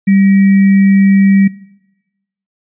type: tone with sample-and-hold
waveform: sine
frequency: 195.8 Hz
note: G3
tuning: 2 cents flat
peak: -5 dBFS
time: 0.07-1.48 s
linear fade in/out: 10 ms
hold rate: 2100 Hz
effects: noise-tail reverb RT60 1.0 s tail -21 dB re dry + resampled to 8000 Hz